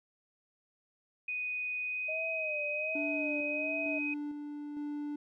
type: tone with pitch glide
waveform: sine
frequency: 2489 to 2518 Hz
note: D#7 to D#7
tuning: 0 to +20 cents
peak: -33 dBFS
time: 1.28-4.14 s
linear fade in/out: 5 ms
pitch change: +20 cents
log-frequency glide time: 1.81-2.3 s
type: tone with vibrato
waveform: sine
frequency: 621 Hz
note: D#5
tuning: 3 cents flat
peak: -37 dBFS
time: 2.08-3.99 s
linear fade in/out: 10 ms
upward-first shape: sine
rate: 1.3 Hz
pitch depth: 88 cents each way
type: tone with tremolo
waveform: triangle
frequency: 293.7 Hz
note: D4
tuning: in tune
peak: -33 dBFS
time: 2.95-5.16 s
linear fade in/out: 5 ms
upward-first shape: square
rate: 1.1 Hz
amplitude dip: 35%
effects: none